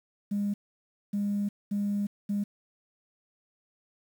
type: tone bursts at uneven times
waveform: sine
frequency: 203.4 Hz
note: G#3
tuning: 36 cents flat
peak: -25 dBFS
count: 4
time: 0.31-0.54 / 1.13-1.49 / 1.71-2.07 / 2.29-2.44 s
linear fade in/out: 10 ms
effects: tanh soft clip ceiling -22 dBFS + 9-bit